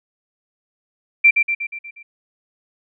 sine tone with echo, 2355 Hz, D7, 4 cents sharp, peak -7 dBFS, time 1.24-1.31 s, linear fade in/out 10 ms, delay 120 ms, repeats 6, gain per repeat -5 dB, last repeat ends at 2.03 s, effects none

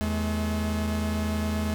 45% pulse tone pair together, 81.1 / 213.7 Hz, E2 / G#3, -28 / +50 cents, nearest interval octave + perfect fourth, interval 1678 cents, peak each -28 dBFS, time 0.01-1.74 s, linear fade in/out 0 ms, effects none

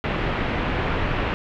pink low-pass noise, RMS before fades -24 dBFS, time 0.04-1.34 s, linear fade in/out 0 ms, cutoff 2800 Hz, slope 24 dB/octave, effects none

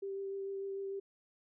sine tone with vibrato, 392 Hz, G4, in tune, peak -37 dBFS, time 0.02-1 s, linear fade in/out 10 ms, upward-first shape triangle, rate 6.7 Hz, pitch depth 14 cents each way, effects none

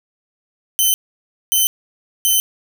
5% pulse tone bursts, 3058 Hz, G7, 44 cents flat, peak -4 dBFS, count 3, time 0.79-2.4 s, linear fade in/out 0 ms, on 150 ms, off 580 ms, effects none

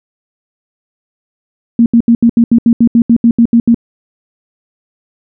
sine tone bursts, 233.1 Hz, A#3, in tune, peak -3 dBFS, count 14, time 1.79-3.745 s, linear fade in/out 2 ms, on 70 ms, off 75 ms, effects none

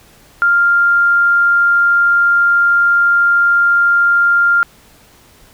sine tone, 1396.9 Hz, F6, in tune, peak -8 dBFS, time 0.42-4.63 s, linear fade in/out 0 ms, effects pink hiss -46 dBFS RMS until 5.53 s

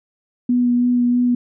sine tone with vibrato, 244.3 Hz, B3, 19 cents flat, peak -13 dBFS, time 0.49-1.35 s, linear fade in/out 5 ms, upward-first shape sine, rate 3.1 Hz, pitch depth 13 cents each way, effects none

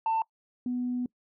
sine tone pair in turn, 894 / 247.3 Hz, A5 / B3, +27 / +3 cents, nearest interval octave + minor seventh, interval 2224 cents, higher first, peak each -22 / -27 dBFS, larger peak first, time 0.06-0.22 / 0.66-1.06 s, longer second, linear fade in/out 2 ms, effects noise-tail reverb RT60 0.1 s tail -24 dB re dry + tanh soft clip ceiling -22 dBFS

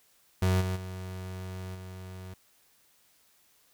35% pulse tone with level steps, 92.9 Hz, F#2, 7 cents sharp, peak -21 / -27 / -35 / -39 dBFS, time 0.42-2.34 s, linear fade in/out 5 ms, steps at 0.6 / 0.75 / 1.74 s, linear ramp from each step 20 ms, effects white hiss -65 dBFS RMS until 3.73 s

